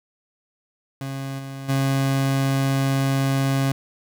30% pulse tone with level steps, 135.8 Hz, C#3, 35 cents flat, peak -25 / -29 / -16 dBFS, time 1.01-3.72 s, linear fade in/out 2 ms, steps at 1.38 / 1.68 s, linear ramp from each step 20 ms, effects none

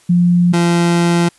sine / 30% pulse tone pair in turn, 175.5 / 171.69 Hz, F3 / F3, +9 / -29 cents, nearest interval unison, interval 38 cents, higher first, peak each -8 dBFS, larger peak neither, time 0.09-0.53 / 0.53-1.29 s, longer second, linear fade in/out 10 ms, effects white hiss -50 dBFS RMS until 1.38 s + resampled to 24000 Hz

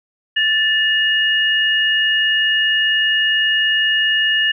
sine tone pair together, 1757.8 / 2865 Hz, A6 / F7, -2 / +44 cents, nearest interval minor sixth, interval 846 cents, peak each -16 dBFS, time 0.36-4.52 s, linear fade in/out 10 ms, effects none

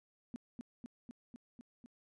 sine tone with echo, 237.7 Hz, A#3, 34 cents sharp, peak -39 dBFS, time 0.34-0.36 s, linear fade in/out 0 ms, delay 250 ms, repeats 6, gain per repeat -2 dB, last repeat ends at 1.86 s, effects resampled to 24000 Hz

